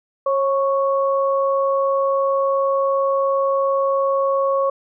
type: tone pair together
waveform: sine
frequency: 545 / 1107.8 Hz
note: C#5 / C#6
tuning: -29 / -1 cents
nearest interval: octave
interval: 1228 cents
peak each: -17 / -21 dBFS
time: 0.26-4.7 s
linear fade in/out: 5 ms
effects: none